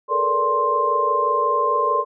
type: tone cluster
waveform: sine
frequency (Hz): 429.4 / 455.5 / 480.6 / 579 / 1051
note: A4 / A#4 / B4 / D5 / C6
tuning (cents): -42 / -40 / -47 / -25 / +7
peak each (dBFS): -27 / -27 / -27 / -26 / -18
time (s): 0.08-2.05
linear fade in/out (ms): 50
effects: none